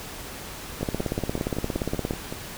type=two click trains; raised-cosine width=2 ms; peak=-18 / -12 dBFS; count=9 / 23; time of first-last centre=0.81-2.325 / 0.83-2.109 s; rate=5.28 / 17.2 Hz; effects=pink hiss -38 dBFS RMS until 2.57 s